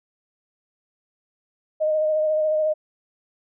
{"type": "tone with vibrato", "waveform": "sine", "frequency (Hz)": 619, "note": "D#5", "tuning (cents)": -9, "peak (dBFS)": -18, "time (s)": [1.8, 2.74], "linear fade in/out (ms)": 20, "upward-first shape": "sine", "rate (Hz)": 14, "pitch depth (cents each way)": 21, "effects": []}